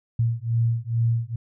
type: beating tone pair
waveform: sine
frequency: 114.8 / 117.1 Hz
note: A#2 / A#2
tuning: -26 / +8 cents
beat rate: 2.3 Hz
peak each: -23 / -23 dBFS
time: 0.19-1.36 s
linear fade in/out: 5 ms
effects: none